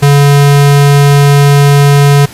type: tone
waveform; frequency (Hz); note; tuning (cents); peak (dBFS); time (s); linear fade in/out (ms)
square; 142.4; C#3; +47; -3; 0.02-2.26; 10
effects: pink hiss -30 dBFS RMS until 2.33 s + resampled to 32000 Hz